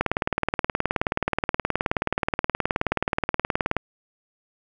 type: click train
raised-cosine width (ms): 0.5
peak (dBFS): -6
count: 72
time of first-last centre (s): 0.01-3.767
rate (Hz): 18.9
effects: none